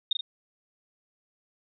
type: tone with echo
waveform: sine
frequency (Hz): 3693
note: A#7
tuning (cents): -17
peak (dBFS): -21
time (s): 0.11-0.13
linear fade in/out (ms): 5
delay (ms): 40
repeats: 2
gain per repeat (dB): -4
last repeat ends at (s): 0.21
effects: none